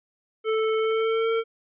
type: tone with pitch glide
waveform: square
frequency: 440 to 453.4 Hz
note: A4 to A#4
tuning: 0 to -48 cents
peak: -22 dBFS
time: 0.44-1.44 s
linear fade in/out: 50 ms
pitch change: +52 cents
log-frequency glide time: 0.78-1.3 s
effects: resampled to 8000 Hz